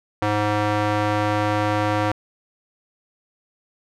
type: tone with band-pass filter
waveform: square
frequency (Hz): 105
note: G#2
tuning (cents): +19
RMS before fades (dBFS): -21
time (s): 0.22-2.12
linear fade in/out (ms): 5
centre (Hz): 930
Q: 0.7
effects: none